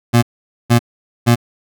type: tone bursts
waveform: 25% pulse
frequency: 118.7 Hz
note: A#2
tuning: 32 cents sharp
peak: -4 dBFS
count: 3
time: 0.13-1.358 s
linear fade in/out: 20 ms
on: 96 ms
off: 470 ms
effects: none